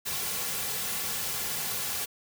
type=noise with comb filter; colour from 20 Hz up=white; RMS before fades=-32 dBFS; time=0.05-2.06 s; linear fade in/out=20 ms; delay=3.2 ms; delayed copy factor=-0.6; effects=none